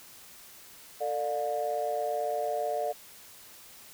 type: tone cluster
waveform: sine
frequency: 447.8 / 594 / 712 Hz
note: A4 / D5 / F5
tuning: +30 / +20 / +33 cents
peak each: -34 / -31 / -31 dBFS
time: 1-2.93 s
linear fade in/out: 20 ms
effects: tanh soft clip ceiling -20 dBFS + white hiss -51 dBFS RMS until 3.93 s